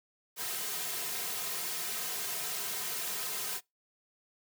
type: noise with comb filter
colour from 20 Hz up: white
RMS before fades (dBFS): -36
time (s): 0.36-3.61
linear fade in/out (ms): 50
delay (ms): 3.5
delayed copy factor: -0.95
effects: noise-tail reverb RT60 0.2 s tail -25 dB re dry + high-pass 200 Hz 12 dB/octave